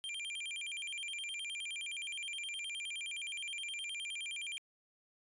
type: tone with vibrato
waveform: square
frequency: 2746 Hz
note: F7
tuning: 30 cents flat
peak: -40 dBFS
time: 0.04-4.58 s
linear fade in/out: 0 ms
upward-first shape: square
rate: 9.6 Hz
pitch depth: 250 cents each way
effects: resampled to 24000 Hz